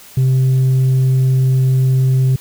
sine tone, 130.81 Hz, C3, in tune, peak -7 dBFS, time 0.17-2.36 s, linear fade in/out 5 ms, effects tanh soft clip ceiling -9 dBFS + white hiss -40 dBFS RMS until 2.4 s

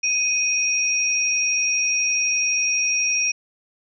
sine tone pair together, 2491 / 5628 Hz, D#7 / F8, +1 / +12 cents, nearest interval octave + major second, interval 1411 cents, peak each -21 dBFS, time 0.03-3.32 s, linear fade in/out 10 ms, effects none

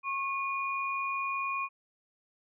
sine tone pair together, 1090.3 / 2445 Hz, C#6 / D#7, -29 / -31 cents, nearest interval octave + major second, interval 1398 cents, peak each -32 / -34 dBFS, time 0.03-1.69 s, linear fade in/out 50 ms, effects none

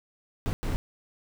brown noise bursts at uneven times, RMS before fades -28 dBFS, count 2, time 0.46-0.53 / 0.63-0.76 s, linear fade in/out 0 ms, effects none

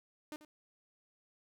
sawtooth tone with echo, 303.2 Hz, D#4, 45 cents flat, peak -38 dBFS, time 0.32-0.36 s, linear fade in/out 0 ms, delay 89 ms, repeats 1, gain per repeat -14 dB, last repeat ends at 0.449 s, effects none

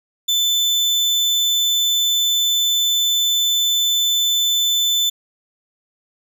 35% pulse tone, 3520 Hz, A7, in tune, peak -13 dBFS, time 0.28-5.1 s, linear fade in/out 10 ms, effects none

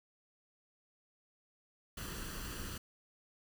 pink noise with comb filter, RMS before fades -43 dBFS, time 1.97-2.78 s, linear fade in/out 5 ms, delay 0.67 ms, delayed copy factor +0.6, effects none

